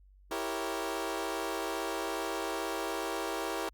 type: chord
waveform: 20% pulse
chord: E diminished seventh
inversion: none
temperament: equal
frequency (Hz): 329.6 / 392 / 466.2 / 554.4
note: E4 / G4 / Bb4 / Db5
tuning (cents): 0 / 0 / 0 / 0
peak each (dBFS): -33 / -33 / -34 / -36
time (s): 0.31-3.69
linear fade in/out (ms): 2
effects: added 48 Hz sine -56 dBFS peak until 3.73 s + Opus 48 kbps